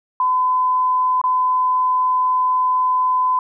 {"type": "tone with dropouts", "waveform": "sine", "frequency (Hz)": 1013, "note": "B5", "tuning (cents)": 44, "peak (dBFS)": -14, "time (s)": [0.2, 3.39], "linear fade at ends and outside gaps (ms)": 2, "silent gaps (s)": [1.215, 1.239], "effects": []}